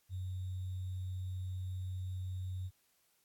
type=tone with sample-and-hold; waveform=sine; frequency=92.5 Hz; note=F#2; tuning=in tune; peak=-37 dBFS; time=0.09-2.71 s; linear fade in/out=50 ms; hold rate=3675 Hz; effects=white hiss -74 dBFS RMS until 3.24 s + AAC 64 kbps